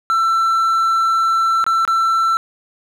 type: tone with dropouts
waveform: triangle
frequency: 1339 Hz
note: E6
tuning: 27 cents sharp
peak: -11 dBFS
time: 0.1-2.37 s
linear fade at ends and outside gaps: 0 ms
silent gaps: 1.641-1.665 / 1.851-1.877 s
effects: none